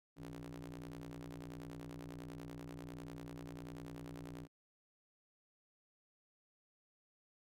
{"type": "ring-modulated tone", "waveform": "sawtooth", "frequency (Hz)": 61.4, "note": "B1", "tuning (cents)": -9, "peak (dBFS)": -40, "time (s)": [0.16, 4.48], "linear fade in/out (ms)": 50, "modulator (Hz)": 220, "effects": ["AAC 64 kbps"]}